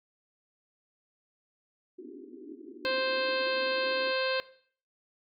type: band-pass noise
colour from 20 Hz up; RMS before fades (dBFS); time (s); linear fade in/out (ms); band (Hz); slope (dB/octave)
pink; -46; 1.98-4.13; 10; 250 to 400; 96
type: harmonic tone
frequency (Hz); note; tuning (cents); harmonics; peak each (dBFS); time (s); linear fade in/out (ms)
523.3; C5; 0; 1 / 2 / 3 / 4 / 5 / 6 / 7 / 8 / 9; -30 / -37 / -34 / -43 / -36 / -41 / -42 / -36 / -46; 2.85-4.4; 0
effects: noise-tail reverb RT60 0.5 s tail -17 dB re dry